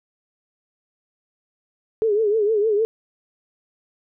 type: tone with vibrato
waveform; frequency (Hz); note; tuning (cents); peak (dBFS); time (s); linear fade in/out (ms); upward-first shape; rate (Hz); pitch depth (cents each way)
sine; 426.5; G#4; +46; -16; 2.02-2.85; 0; triangle; 6.5; 120
effects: none